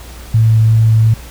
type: tone with vibrato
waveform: sine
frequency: 111.4 Hz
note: A2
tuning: 22 cents sharp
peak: -6 dBFS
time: 0.34-1.14 s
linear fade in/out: 5 ms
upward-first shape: sine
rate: 2.8 Hz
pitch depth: 9 cents each way
effects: added 60 Hz sine -31 dBFS peak until 1.3 s + pink hiss -36 dBFS RMS until 1.3 s